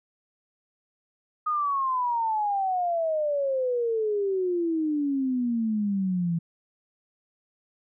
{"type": "exponential sweep", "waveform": "sine", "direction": "down", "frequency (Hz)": [1248, 164.81], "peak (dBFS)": -23, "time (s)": [1.46, 6.39], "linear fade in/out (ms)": 10, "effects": []}